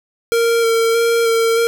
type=tone with vibrato; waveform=square; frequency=460 Hz; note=A#4; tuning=23 cents flat; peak=-13 dBFS; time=0.32-1.67 s; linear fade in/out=0 ms; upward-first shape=square; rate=1.6 Hz; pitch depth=14 cents each way; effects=none